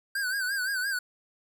square tone with vibrato, 1553 Hz, G6, 17 cents flat, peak -28 dBFS, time 0.15-0.99 s, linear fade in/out 5 ms, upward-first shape sine, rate 5.8 Hz, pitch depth 95 cents each way, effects none

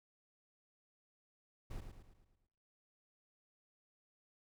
brown noise with echo, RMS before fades -43 dBFS, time 1.7-1.81 s, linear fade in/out 10 ms, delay 110 ms, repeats 6, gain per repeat -6 dB, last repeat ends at 2.47 s, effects noise-tail reverb RT60 0.9 s tail -20 dB re dry

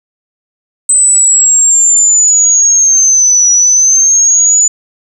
sine linear two-way sweep, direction down then up, 8120 to 5840 to 6980 Hz, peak -4 dBFS, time 0.89-4.68 s, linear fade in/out 5 ms, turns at 3.51 s, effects 7-bit

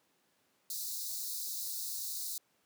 white high-pass noise, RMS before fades -39 dBFS, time 0.7-2.38 s, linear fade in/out 2 ms, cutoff 3800 Hz, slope 96 dB/octave, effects pink hiss -73 dBFS RMS until 2.65 s + high-pass 200 Hz 12 dB/octave

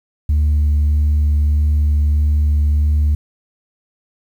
sine tone with vibrato, 74.4 Hz, D2, 23 cents sharp, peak -9 dBFS, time 0.29-3.15 s, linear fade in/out 5 ms, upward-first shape sine, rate 1.6 Hz, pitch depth 10 cents each way, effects tanh soft clip ceiling -10 dBFS + 8-bit

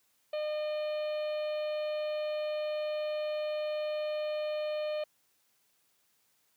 harmonic tone, 607 Hz, D#5, 43 cents flat, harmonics 1 / 2 / 3 / 4 / 5 / 6 / 7, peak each -31 / -49 / -53 / -48 / -50 / -57 / -53 dBFS, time 0.33-5.04 s, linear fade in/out 5 ms, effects white hiss -72 dBFS RMS until 6.56 s + high-pass 80 Hz 12 dB/octave

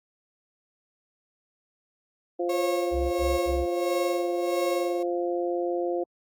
harmonic tone, 174.61 Hz, F3, in tune, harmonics 2 / 3 / 4, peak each -27 / -30 / -33 dBFS, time 2.39-6.04 s, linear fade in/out 10 ms
35% pulse tone with tremolo, 545 Hz, C#5, 29 cents flat, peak -25 dBFS, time 2.49-5.03 s, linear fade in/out 5 ms, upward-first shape sine, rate 1.5 Hz, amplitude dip 75%
sine tone bursts, 67.2 Hz, C2, 47 cents sharp, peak -27 dBFS, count 3, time 2.91-3.664 s, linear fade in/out 50 ms, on 210 ms, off 62 ms
effects Opus 32 kbps

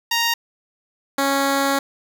10% pulse tone pair in turn, 932.3 / 276 Hz, A#5 / C#4, 0 / -7 cents, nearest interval octave + major sixth, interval 2107 cents, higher first, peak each -9 dBFS, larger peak neither, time 0.11-0.34 / 1.18-1.79 s, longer second, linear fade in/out 5 ms, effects none

